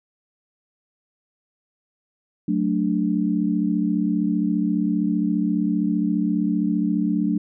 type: chord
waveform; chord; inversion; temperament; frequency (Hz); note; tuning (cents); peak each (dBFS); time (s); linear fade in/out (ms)
sine; D major; first; equal; 185 / 220 / 293.7; F#3 / A3 / D4; 0 / 0 / 0; -23; 2.48-7.38; 5
effects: none